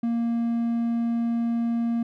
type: tone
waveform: triangle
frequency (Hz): 233.1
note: A#3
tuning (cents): 0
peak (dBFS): -20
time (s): 0.03-2.03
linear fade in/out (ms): 5
effects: none